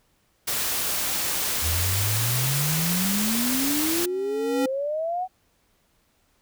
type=noise; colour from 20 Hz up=white; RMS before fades=-26 dBFS; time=0.47-4.06 s; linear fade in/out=10 ms
type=exponential sweep; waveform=sine; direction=up; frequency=77.78 to 757 Hz; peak=-24 dBFS; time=1.61-5.28 s; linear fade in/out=50 ms
type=tone with exponential growth; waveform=square; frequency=274.9 Hz; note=C#4; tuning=14 cents flat; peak=-21 dBFS; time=3.74-4.66 s; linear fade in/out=5 ms; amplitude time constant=200 ms
effects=pink hiss -66 dBFS RMS until 6.41 s